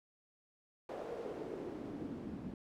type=noise with band-pass filter sweep; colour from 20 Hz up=pink; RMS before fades=-44 dBFS; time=0.89-2.54 s; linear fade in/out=2 ms; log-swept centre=560 to 210 Hz; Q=3.1; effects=none